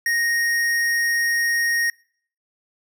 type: tone with hard clipping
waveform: sine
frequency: 1864.7 Hz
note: A#6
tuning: in tune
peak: -20 dBFS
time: 0.06-1.9 s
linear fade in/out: 2 ms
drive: 14 dB
effects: noise-tail reverb RT60 0.6 s tail -26 dB re dry